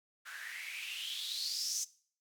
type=noise with band-pass filter sweep; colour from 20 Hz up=blue; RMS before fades=-40 dBFS; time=0.25-1.85 s; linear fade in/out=20 ms; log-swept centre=1500 to 6300 Hz; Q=6.9; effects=noise-tail reverb RT60 0.5 s tail -20 dB re dry